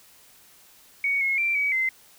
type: tone with pitch steps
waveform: sine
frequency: 2235 / 2169 / 2354 / 2271 / 2068 Hz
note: C#7 / C#7 / D7 / C#7 / C7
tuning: +14 / -38 / +3 / +41 / -21 cents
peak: -21 dBFS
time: 1.04-1.89 s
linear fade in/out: 2 ms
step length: 170 ms
effects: white hiss -54 dBFS RMS until 2.18 s